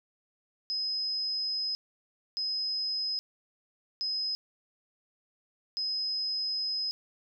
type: tone bursts at uneven times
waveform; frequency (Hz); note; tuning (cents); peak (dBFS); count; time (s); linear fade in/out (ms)
sine; 5070; D#8; +32; -29; 4; 0.7-1.75 / 2.37-3.19 / 4.01-4.35 / 5.77-6.91; 0
effects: none